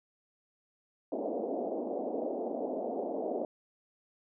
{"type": "band-pass noise", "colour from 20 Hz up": "white", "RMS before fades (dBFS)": -35, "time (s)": [1.12, 3.45], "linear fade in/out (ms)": 2, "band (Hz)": [230, 700], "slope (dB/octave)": 48, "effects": []}